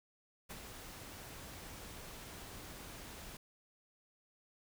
pink noise with ADSR envelope, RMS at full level -45 dBFS, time 0.49-3.37 s, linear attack 21 ms, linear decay 23 ms, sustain -5 dB, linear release 3 ms, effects none

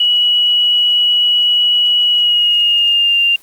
sine tone with pitch glide, 2927 to 2792 Hz, F#7 to F7, -19 to -1 cents, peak -9 dBFS, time 0-3.36 s, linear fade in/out 5 ms, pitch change -82 cents, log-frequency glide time 2.09-3.18 s, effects white hiss -45 dBFS RMS until 3.42 s + Opus 32 kbps

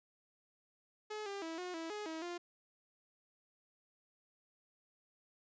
sawtooth tone with pitch steps, 425.9 / 398.5 / 326.1 / 361.2 / 327.1 / 419.2 / 321 / 349.2 Hz, G#4 / G4 / E4 / F#4 / E4 / G#4 / E4 / F4, +44 / +28 / -19 / -42 / -13 / +16 / -46 / 0 cents, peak -37 dBFS, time 1.1-2.38 s, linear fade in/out 10 ms, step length 160 ms, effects resampled to 16000 Hz

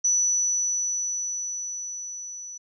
sine tone with level ramp, 5940 Hz, F#8, 6 cents sharp, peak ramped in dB -18 to -36 dBFS, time 0.04-2.58 s, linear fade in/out 10 ms, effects none

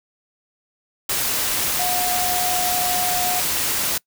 sine tone in noise, 722 Hz, F#5, 43 cents flat, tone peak -23 dBFS, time 1.79-3.4 s, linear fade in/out 5 ms, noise white, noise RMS -22 dBFS, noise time 1.09-3.98 s, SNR -4 dB, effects noise-tail reverb RT60 0.1 s tail -24 dB re dry

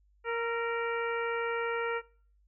harmonic tone with a mistuned harmonic, 466.2 Hz, A#4, in tune, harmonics 1 / 2 / 3 / 4 / 5 / 6, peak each -32 / -38 / -36 / -40 / -41 / -48 dBFS, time 0.24-2.02 s, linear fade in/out 50 ms, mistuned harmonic 3, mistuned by -31 cents, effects noise-tail reverb RT60 0.5 s tail -24 dB re dry + added 50 Hz sine -63 dBFS peak until 2.47 s

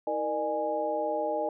sine tone cluster, 320.4 / 466.6 / 606 / 829 Hz, E4 / A#4 / D#5 / G#5, -49 / +2 / -46 / -3 cents, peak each -37 / -34 / -30 / -32 dBFS, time 0.07-1.49 s, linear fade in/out 2 ms, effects none

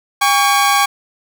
sawtooth tone pair together, 806 / 1122.6 Hz, G5 / C#6, +48 / +22 cents, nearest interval tritone, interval 574 cents, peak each -10 dBFS, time 0.21-0.86 s, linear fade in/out 10 ms, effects none

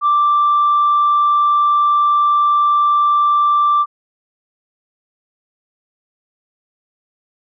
sine tone, 1175 Hz, D6, 1 cent sharp, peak -9 dBFS, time 0.01-3.86 s, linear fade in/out 50 ms, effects tanh soft clip ceiling -7 dBFS

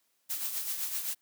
blue noise with tremolo, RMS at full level -32 dBFS, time 0.29-1.15 s, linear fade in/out 20 ms, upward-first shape triangle, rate 7.8 Hz, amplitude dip 60%, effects white hiss -74 dBFS RMS until 1.21 s + high-pass 150 Hz 12 dB/octave

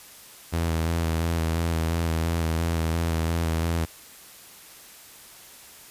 sawtooth tone with vibrato, 82.41 Hz, E2, in tune, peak -19 dBFS, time 0.52-3.86 s, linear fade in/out 20 ms, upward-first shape square, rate 2.9 Hz, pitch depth 26 cents each way, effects white hiss -47 dBFS RMS until 5.9 s + resampled to 32000 Hz

